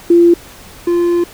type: tone pair in turn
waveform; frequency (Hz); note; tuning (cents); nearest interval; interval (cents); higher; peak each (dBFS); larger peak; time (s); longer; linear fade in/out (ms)
sine / triangle; 343.4 / 346.6; F4 / F4; -29 / -13; unison; 16; second; -4 / -8; first; 0.1-0.34 / 0.87-1.24; second; 5
effects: pink hiss -37 dBFS RMS until 1.33 s